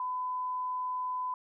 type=tone; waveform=sine; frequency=1006 Hz; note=B5; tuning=32 cents sharp; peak=-31 dBFS; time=0-1.34 s; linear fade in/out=2 ms; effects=none